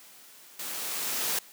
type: noise with level ramp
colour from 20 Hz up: white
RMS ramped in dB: -37 to -28 dBFS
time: 0.59-1.39 s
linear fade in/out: 5 ms
effects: white hiss -52 dBFS RMS until 1.52 s + high-pass 200 Hz 12 dB/octave